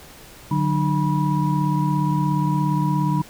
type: tone cluster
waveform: sine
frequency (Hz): 148.8 / 185.9 / 302.8 / 973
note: D3 / F#3 / D#4 / B5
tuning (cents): +23 / +8 / -47 / -26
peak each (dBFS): -20 / -24 / -26 / -25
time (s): 0.51-3.22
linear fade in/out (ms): 5
effects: pink hiss -44 dBFS RMS until 3.29 s